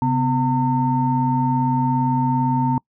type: tone cluster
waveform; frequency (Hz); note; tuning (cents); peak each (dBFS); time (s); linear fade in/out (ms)
sine; 133.8 / 251.3 / 909; C3 / B3 / A#5; +39 / +30 / -44; -20; 0.02-2.78; 2
effects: noise-tail reverb RT60 0.1 s tail -26 dB re dry + tanh soft clip ceiling -7 dBFS